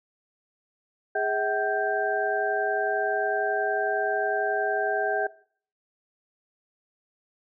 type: tone cluster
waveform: sine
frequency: 413.9 / 647 / 758 / 1577 Hz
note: G#4 / E5 / F#5 / G6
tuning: -6 / -32 / +42 / +10 cents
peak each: -29 dBFS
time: 1.15-5.27 s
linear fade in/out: 5 ms
effects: noise-tail reverb RT60 0.5 s tail -19 dB re dry